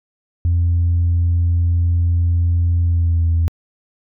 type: tone with pitch glide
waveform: sine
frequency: 85.8 to 83.12 Hz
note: F2 to E2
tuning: -30 to +15 cents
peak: -11 dBFS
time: 0.45-3.48 s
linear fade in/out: 0 ms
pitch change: -55 cents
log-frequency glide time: 2.82-3.27 s
effects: tanh soft clip ceiling -10 dBFS